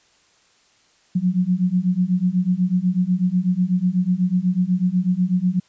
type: beating tone pair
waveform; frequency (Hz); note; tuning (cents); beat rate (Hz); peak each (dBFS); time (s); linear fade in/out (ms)
sine; 177.3 / 185.4; F3 / F#3; +26 / +4; 8.1; -20 / -19; 1.15-5.6; 10
effects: white hiss -58 dBFS RMS until 5.68 s + resampled to 16000 Hz